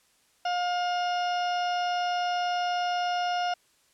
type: harmonic tone with a mistuned harmonic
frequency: 711 Hz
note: F5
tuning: 31 cents sharp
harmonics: 1 / 2 / 3 / 4 / 5 / 6 / 7 / 8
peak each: -26 / -35 / -45 / -37 / -48 / -50 / -42 / -49 dBFS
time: 0.45-3.54 s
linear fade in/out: 5 ms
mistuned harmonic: 7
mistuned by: +85 cents
effects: white hiss -65 dBFS RMS until 3.93 s + low-pass 10000 Hz 12 dB/octave